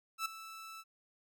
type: tone with ADSR envelope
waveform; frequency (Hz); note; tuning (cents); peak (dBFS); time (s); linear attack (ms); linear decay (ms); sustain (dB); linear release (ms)
sawtooth; 1318.5; E6; 0; -28; 0.18-0.84; 75; 7; -15; 43
effects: none